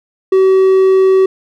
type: tone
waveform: triangle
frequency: 380.3 Hz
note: F#4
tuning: 48 cents sharp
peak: -4 dBFS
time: 0.32-1.26 s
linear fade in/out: 5 ms
effects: none